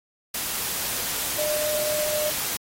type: tone in noise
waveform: sine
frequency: 605 Hz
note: D#5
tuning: 49 cents flat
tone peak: -26 dBFS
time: 1.38-2.3 s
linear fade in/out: 5 ms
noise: white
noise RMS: -28 dBFS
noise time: 0.34-2.57 s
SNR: -1 dB
effects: AAC 48 kbps